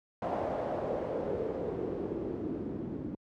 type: noise with low-pass filter sweep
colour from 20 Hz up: white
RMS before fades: -35 dBFS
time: 0.22-3.15 s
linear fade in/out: 2 ms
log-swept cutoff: 690 to 270 Hz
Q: 3
effects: high-pass 60 Hz 12 dB/octave